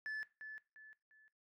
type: tone with echo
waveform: sine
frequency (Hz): 1736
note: A6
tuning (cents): -24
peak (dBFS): -37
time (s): 0.06-0.23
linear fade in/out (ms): 0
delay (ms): 350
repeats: 3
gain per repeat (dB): -9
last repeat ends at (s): 1.28
effects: noise-tail reverb RT60 0.3 s tail -18 dB re dry + tanh soft clip ceiling -39 dBFS